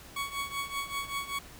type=tone with tremolo; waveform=20% pulse; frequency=1118 Hz; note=C#6; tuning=14 cents sharp; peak=-25 dBFS; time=0.16-1.39 s; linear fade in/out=5 ms; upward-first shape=triangle; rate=5.2 Hz; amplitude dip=85%; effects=added 60 Hz sine -58 dBFS peak until 1.59 s + pink hiss -50 dBFS RMS until 1.59 s